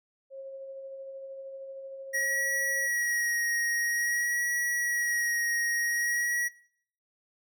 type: tone with tremolo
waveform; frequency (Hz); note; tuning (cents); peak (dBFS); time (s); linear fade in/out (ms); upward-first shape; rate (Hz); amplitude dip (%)
sine; 540; C#5; -45; -37; 0.3-2.89; 50; sine; 13; 25
type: tone with vibrato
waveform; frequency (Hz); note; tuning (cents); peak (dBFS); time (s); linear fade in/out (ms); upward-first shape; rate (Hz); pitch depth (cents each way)
square; 1902; A#6; +34; -27; 2.13-6.49; 20; sine; 0.5; 20
effects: noise-tail reverb RT60 0.7 s tail -25 dB re dry